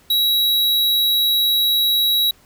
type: tone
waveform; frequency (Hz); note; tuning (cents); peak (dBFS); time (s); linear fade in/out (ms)
square; 3874; B7; -34; -15; 0.1-2.31; 5
effects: pink hiss -53 dBFS RMS until 2.45 s